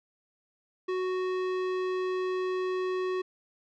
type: tone with tanh clipping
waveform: sine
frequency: 370 Hz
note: F#4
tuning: in tune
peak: -30 dBFS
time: 0.88-3.22 s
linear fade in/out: 10 ms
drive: 17 dB
effects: none